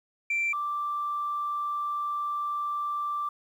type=tone pair in turn; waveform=sine; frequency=2349 / 1174.5 Hz; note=D7 / D6; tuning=0 / 0 cents; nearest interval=octave; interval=1200 cents; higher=first; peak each=-23 / -27 dBFS; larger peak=first; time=0.3-0.53 / 0.53-3.29 s; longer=second; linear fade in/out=5 ms; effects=tanh soft clip ceiling -22 dBFS + 10-bit